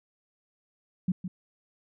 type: tone with echo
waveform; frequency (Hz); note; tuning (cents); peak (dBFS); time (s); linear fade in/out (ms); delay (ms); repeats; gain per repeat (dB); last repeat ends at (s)
sine; 182.8; F#3; -21; -22; 1.08-1.12; 5; 160; 1; -9; 1.28
effects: none